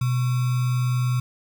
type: tone with sample-and-hold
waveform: sine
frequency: 124.9 Hz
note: B2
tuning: 20 cents sharp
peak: -19 dBFS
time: 0.01-1.2 s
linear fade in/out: 5 ms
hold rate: 1225 Hz
effects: none